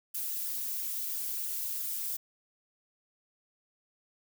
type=noise with flanger; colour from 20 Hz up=violet; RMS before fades=-35 dBFS; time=0.14-2.17 s; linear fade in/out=10 ms; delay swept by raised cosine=0.57 to 5.87 ms; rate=3 Hz; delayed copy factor=+0.85; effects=none